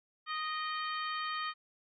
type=harmonic tone with a mistuned harmonic; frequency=622.3 Hz; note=D#5; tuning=in tune; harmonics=2 / 3 / 4 / 5 / 6 / 7; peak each=-36 / -41 / -47 / -44 / -49 / -47 dBFS; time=0.26-1.54 s; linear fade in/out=50 ms; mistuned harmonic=4; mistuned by=-45 cents; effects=none